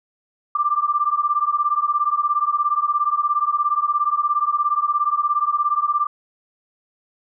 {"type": "beating tone pair", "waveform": "sine", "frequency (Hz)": [1174.7, 1191.7], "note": ["D6", "D6"], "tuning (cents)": [0, 25], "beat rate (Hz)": 17, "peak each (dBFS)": -20, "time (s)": [0.55, 6.07], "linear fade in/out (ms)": 5, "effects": []}